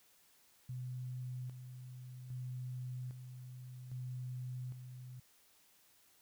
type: tone with tremolo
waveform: sine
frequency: 126.2 Hz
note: B2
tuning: 38 cents sharp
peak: -40 dBFS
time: 0.69-5.2 s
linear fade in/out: 5 ms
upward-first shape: square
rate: 0.62 Hz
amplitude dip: 55%
effects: white hiss -68 dBFS RMS until 6.21 s